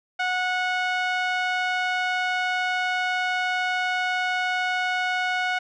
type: tone with low-pass filter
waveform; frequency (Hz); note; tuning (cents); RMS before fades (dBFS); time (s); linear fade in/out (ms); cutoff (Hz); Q
5% pulse; 733; F#5; -16; -25; 0.19-5.59; 10; 1800; 1.1
effects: none